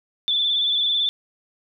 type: tone with vibrato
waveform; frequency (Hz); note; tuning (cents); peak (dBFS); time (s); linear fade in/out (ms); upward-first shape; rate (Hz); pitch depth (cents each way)
sine; 3500; A7; -10; -18; 0.28-1.09; 0; square; 18; 27
effects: none